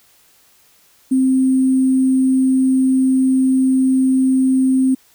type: tone with sample-and-hold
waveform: sine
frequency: 261.6 Hz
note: C4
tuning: in tune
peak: -11 dBFS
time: 1.11-4.95 s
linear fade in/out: 10 ms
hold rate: 8820 Hz
effects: white hiss -53 dBFS RMS until 5.14 s